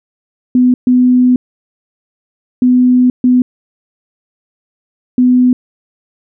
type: tone bursts at uneven times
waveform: sine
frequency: 250.3 Hz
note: B3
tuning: 23 cents sharp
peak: -5 dBFS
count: 5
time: 0.55-0.74 / 0.87-1.36 / 2.62-3.1 / 3.24-3.42 / 5.18-5.53 s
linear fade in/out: 2 ms
effects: none